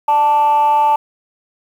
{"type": "tone with frequency modulation", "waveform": "sine", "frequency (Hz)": 881, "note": "A5", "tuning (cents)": 2, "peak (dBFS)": -8, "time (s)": [0.08, 0.96], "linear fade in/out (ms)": 5, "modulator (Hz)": 288, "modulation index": 0.35, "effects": ["tanh soft clip ceiling -7 dBFS", "7-bit"]}